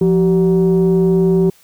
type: tone pair together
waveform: sine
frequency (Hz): 173.5 / 383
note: F3 / G4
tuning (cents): -11 / -40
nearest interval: octave + major second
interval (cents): 1371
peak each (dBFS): -11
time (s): 0.01-1.5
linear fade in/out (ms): 5
effects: tanh soft clip ceiling -6 dBFS + white hiss -50 dBFS RMS until 1.63 s